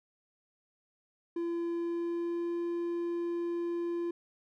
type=tone with pitch glide; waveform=triangle; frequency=340.1 to 343.3 Hz; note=F4 to F4; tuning=-46 to -30 cents; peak=-29 dBFS; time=1.36-4.11 s; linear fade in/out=5 ms; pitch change=+16 cents; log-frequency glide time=1.74-2.59 s; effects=none